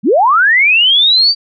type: linear sweep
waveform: sine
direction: up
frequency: 163.8 to 4699 Hz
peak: -6 dBFS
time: 0.03-1.35 s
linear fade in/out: 50 ms
effects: none